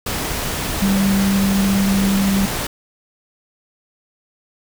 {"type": "tone in noise", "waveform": "sine", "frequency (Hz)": 196, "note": "G3", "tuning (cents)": 0, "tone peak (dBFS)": -14, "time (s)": [0.82, 2.46], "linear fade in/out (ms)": 5, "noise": "pink", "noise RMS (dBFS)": -23, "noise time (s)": [0.06, 2.67], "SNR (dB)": 6, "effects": []}